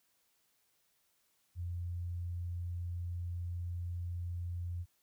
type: tone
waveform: sine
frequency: 87.31 Hz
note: F2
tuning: in tune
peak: -36 dBFS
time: 1.55-4.86 s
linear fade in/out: 50 ms
effects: white hiss -75 dBFS RMS until 5.02 s